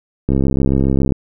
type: click train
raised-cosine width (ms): 3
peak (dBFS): -3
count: 57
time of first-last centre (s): 0.29-1.122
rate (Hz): 67.3
effects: none